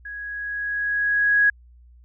sine tone with level ramp, 1661.2 Hz, G#6, in tune, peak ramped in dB -32 to -13 dBFS, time 0.05-1.5 s, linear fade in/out 5 ms, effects added 60 Hz sine -47 dBFS peak until 2.04 s

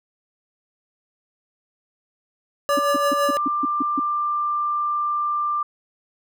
square tone with tremolo, 570 Hz, C#5, 48 cents sharp, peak -19 dBFS, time 2.69-3.37 s, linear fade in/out 0 ms, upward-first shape triangle, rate 5.9 Hz, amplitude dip 60%
sine tone, 1187 Hz, D6, 18 cents sharp, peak -20 dBFS, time 2.69-5.63 s, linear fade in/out 5 ms
sine tone bursts, 281.5 Hz, C#4, 27 cents sharp, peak -20 dBFS, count 8, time 2.77-3.996 s, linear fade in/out 5 ms, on 22 ms, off 150 ms
effects none

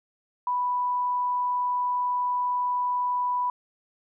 sine tone, 987.8 Hz, B5, in tune, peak -23 dBFS, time 0.47-3.5 s, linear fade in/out 2 ms, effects none

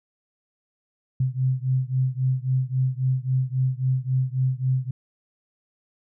sine beating tone pair, 128.3 / 132 Hz, C3 / C3, -34 / +16 cents, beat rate 3.7 Hz, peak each -23 / -24 dBFS, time 1.2-4.91 s, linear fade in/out 5 ms, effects none

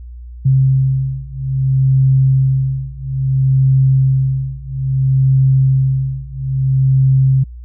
sine beating tone pair, 132.8 / 133.4 Hz, C3 / C3, +26 / +34 cents, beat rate 0.6 Hz, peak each -14 / -13 dBFS, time 0.45-7.44 s, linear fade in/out 10 ms, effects added 60 Hz sine -29 dBFS peak until 7.64 s

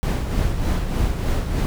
brown noise with tremolo, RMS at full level -19 dBFS, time 0.03-1.66 s, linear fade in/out 0 ms, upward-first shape sine, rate 3.3 Hz, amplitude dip 50%, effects none

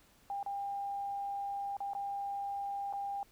sine tone with dropouts, 800 Hz, G5, 35 cents sharp, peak -35 dBFS, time 0.3-3.23 s, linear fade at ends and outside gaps 1 ms, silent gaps 0.429-0.462 / 1.768-1.804 / 1.934-1.95 / 2.927-2.935 s, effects pink hiss -65 dBFS RMS until 3.31 s

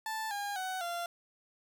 30% pulse tone with pitch steps, 880 / 811.6 / 748.6 / 690.4 Hz, A5 / G#5 / F#5 / F5, 0 / -40 / +20 / -20 cents, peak -32 dBFS, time 0.06-1.06 s, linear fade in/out 2 ms, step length 250 ms, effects none

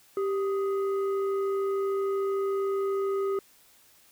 sine tone pair together, 392 / 1249.2 Hz, G4 / D#6, 0 / +7 cents, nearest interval octave + minor sixth, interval 2007 cents, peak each -24 / -34 dBFS, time 0.17-3.39 s, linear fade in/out 2 ms, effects tanh soft clip ceiling -22 dBFS + white hiss -59 dBFS RMS until 4.11 s

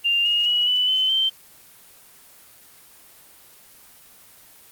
sine tone with pitch steps, 2794 / 2856 / 2919 / 2984 / 3050 / 3118 Hz, F7 / F7 / F#7 / F#7 / G7 / G7, 0 / +38 / -24 / +14 / -48 / -10 cents, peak -17 dBFS, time 0.04-1.3 s, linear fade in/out 20 ms, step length 210 ms, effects white hiss -49 dBFS RMS until 4.71 s + Opus 24 kbps

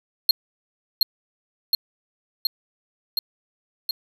square tone with echo, 4268 Hz, C8, 34 cents sharp, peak -12 dBFS, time 0.29-0.31 s, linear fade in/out 2 ms, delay 720 ms, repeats 5, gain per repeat -2 dB, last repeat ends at 3.91 s, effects 8-bit

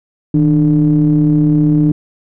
triangle ring-modulated tone, 70.1 Hz, C#2, 20 cents sharp, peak -3 dBFS, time 0.34-1.92 s, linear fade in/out 5 ms, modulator 228 Hz, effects none

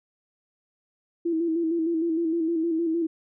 sine tone with vibrato, 330 Hz, E4, 2 cents sharp, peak -22 dBFS, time 1.25-3.07 s, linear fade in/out 10 ms, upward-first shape square, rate 6.5 Hz, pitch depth 47 cents each way, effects none

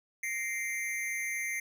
square tone with amplitude modulation, 2093 Hz, C7, in tune, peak -29 dBFS, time 0.23-1.6 s, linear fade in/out 5 ms, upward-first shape sine, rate 224 Hz, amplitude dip 90%, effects none

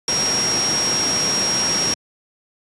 sine tone in noise, 5600 Hz, F8, 4 cents sharp, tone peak -18 dBFS, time 0.08-1.94 s, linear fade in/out 2 ms, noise pink, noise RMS -23 dBFS, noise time 0.08-1.94 s, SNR +2 dB, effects high-pass 150 Hz 12 dB/octave + resampled to 24000 Hz

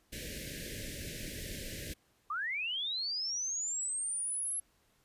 pink band-stop noise, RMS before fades -42 dBFS, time 0.12-1.94 s, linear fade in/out 10 ms, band 610 to 1600 Hz, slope 96 dB/octave
sine linear sweep, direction up, 1142 to 11175 Hz, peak -33 dBFS, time 2.3-4.6 s, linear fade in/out 5 ms
effects pink hiss -71 dBFS RMS until 5.04 s + resampled to 32000 Hz

